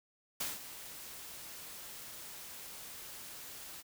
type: noise with ADSR envelope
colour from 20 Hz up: white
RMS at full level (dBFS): -36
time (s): 0.4-3.83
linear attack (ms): 6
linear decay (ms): 180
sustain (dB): -12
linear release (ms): 36
effects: none